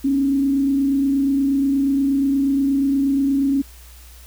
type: tone with frequency modulation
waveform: sine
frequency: 275.1 Hz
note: C#4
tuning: 13 cents flat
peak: -15 dBFS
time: 0.04-3.62 s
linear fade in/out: 10 ms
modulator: 28.4 Hz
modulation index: 0.36
effects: added 60 Hz sine -41 dBFS peak until 4.26 s + white hiss -47 dBFS RMS until 4.26 s